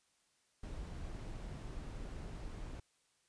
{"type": "noise", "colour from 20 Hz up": "brown", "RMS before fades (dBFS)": -45, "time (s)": [0.63, 2.8], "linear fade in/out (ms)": 5, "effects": ["white hiss -75 dBFS RMS until 3.28 s", "resampled to 22050 Hz"]}